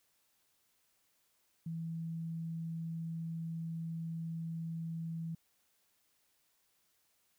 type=tone; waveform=sine; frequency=164.3 Hz; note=E3; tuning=5 cents flat; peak=-37 dBFS; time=1.66-5.35 s; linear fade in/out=5 ms; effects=white hiss -75 dBFS RMS until 7.38 s